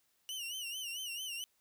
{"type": "tone with vibrato", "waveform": "sawtooth", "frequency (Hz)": 2906, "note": "F#7", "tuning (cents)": -32, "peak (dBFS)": -36, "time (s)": [0.29, 1.44], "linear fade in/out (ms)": 0, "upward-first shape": "sine", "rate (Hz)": 4.5, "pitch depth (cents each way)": 110, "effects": ["white hiss -75 dBFS RMS until 1.6 s"]}